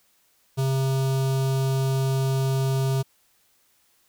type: tone with notch filter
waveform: square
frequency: 133.7 Hz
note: C3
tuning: 38 cents sharp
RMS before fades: -23 dBFS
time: 0.57-3.03 s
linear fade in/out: 20 ms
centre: 1900 Hz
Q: 1.1
effects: white hiss -64 dBFS RMS until 4.08 s